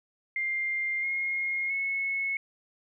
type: tone with pitch steps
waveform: sine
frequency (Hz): 2100 / 2145 / 2192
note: C7 / C7 / C#7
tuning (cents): +6 / +42 / -20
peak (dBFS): -27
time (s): 0.36-2.37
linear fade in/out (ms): 2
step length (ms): 670
effects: none